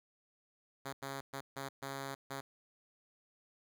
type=tone bursts at uneven times; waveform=5% pulse; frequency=137 Hz; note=C#3; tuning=20 cents flat; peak=-29 dBFS; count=6; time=0.85-0.93 / 1.02-1.21 / 1.33-1.41 / 1.56-1.69 / 1.82-2.15 / 2.3-2.41 s; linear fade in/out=10 ms; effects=none